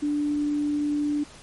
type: tone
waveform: sine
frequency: 293.7 Hz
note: D4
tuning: in tune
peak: -22 dBFS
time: 0.02-1.24 s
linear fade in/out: 10 ms
effects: pink hiss -47 dBFS RMS until 1.42 s + MP3 48 kbps